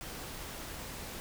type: noise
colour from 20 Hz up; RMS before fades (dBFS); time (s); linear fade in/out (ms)
pink; -43; 0.01-1.2; 0
effects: none